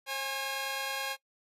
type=tone pair together; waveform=10% pulse; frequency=538 / 821.7 Hz; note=C5 / G#5; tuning=+48 / -19 cents; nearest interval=perfect fifth; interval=733 cents; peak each=-28 / -27 dBFS; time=0.06-1.17 s; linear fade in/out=50 ms; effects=noise-tail reverb RT60 0.1 s tail -20 dB re dry + resampled to 32000 Hz